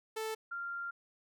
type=tone pair in turn; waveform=sawtooth / sine; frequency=439.8 / 1390.2 Hz; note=A4 / F6; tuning=-1 / -8 cents; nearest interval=octave + minor sixth; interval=1993 cents; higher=second; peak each=-32 / -37 dBFS; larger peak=first; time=0.16-0.35 / 0.51-0.91 s; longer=second; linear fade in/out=10 ms; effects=none